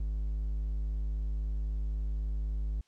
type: tone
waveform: triangle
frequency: 51.91 Hz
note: G#1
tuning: in tune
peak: -28 dBFS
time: 0-2.81 s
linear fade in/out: 5 ms
effects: white hiss -71 dBFS RMS until 2.87 s + low-pass 6000 Hz 12 dB/octave